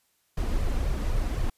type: noise with flanger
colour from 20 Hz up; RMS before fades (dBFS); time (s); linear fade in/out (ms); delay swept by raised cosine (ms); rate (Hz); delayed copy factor
brown; -26; 0.37-1.5; 5; 1.6 to 4.2; 3.9; +0.6
effects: white hiss -70 dBFS RMS until 1.57 s + resampled to 32000 Hz